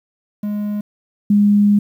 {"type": "tone pair in turn", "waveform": ["triangle", "sine"], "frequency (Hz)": [207.7, 205.2], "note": ["G#3", "G#3"], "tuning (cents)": [0, -21], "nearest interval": "unison", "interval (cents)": 21, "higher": "first", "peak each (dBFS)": [-17, -9], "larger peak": "second", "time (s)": [[0.43, 0.81], [1.3, 1.79]], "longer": "second", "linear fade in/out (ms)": 5, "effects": ["8-bit"]}